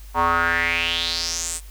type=tone with band-pass filter sweep; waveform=square; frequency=84.4 Hz; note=E2; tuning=41 cents sharp; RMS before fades=-22 dBFS; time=0.14-1.61 s; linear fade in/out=50 ms; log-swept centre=940 to 8900 Hz; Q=4.9; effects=added 50 Hz sine -37 dBFS peak until 1.7 s + white hiss -50 dBFS RMS until 1.7 s